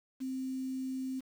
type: tone with quantisation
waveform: sine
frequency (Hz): 261.6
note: C4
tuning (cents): 0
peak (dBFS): -34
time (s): 0.2-1.21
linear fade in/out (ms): 20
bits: 9
effects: none